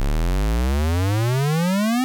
square exponential sweep, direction up, 33.03 to 261.6 Hz, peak -18 dBFS, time 0-2.04 s, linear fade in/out 0 ms, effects none

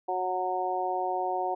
harmonic tone, 183.8 Hz, F#3, 11 cents flat, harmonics 2 / 3 / 4 / 5, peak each -34 / -36 / -29 / -34 dBFS, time 0.08-1.55 s, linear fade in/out 10 ms, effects none

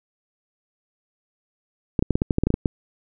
clicks, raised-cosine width 3 ms, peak -6 dBFS, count 12, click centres 1.992 / 2.025 / 2.107 / 2.155 / 2.219 / 2.308 / 2.384 / 2.436 / 2.47 / 2.504 / 2.541 / 2.658 s, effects none

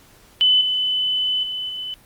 sine tone with level steps, 3012 Hz, F#7, 30 cents sharp, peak -12 / -18 / -24 / -26 dBFS, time 0.41-1.94 s, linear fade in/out 0 ms, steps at 0.61 / 1.43 / 1.69 s, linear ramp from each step 2 ms, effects pink hiss -51 dBFS RMS until 2.05 s + Opus 48 kbps

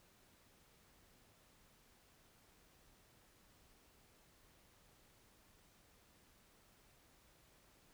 silence, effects pink hiss -69 dBFS RMS until 7.93 s

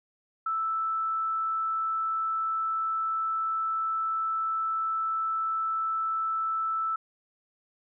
sine tone, 1318.5 Hz, E6, in tune, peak -26 dBFS, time 0.46-6.96 s, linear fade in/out 5 ms, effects none

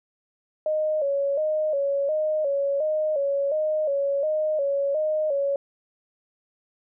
sine tone with vibrato, 587.3 Hz, D5, in tune, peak -21 dBFS, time 0.66-5.56 s, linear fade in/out 2 ms, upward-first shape square, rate 1.4 Hz, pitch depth 87 cents each way, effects none

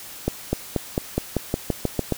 accelerating click train, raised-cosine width 2 ms, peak -7 dBFS, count 11, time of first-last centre 0.28-2.123 s, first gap 250 ms, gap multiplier 0.93, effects white hiss -39 dBFS RMS until 2.17 s

